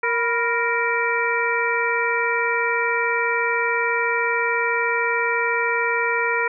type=harmonic tone with a mistuned harmonic; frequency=466.2 Hz; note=A#4; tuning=in tune; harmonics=1 / 2 / 3 / 4 / 5; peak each=-25 / -25 / -25 / -25 / -25 dBFS; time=0.03-6.48 s; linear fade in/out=5 ms; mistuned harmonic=2; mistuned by=+84 cents; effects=none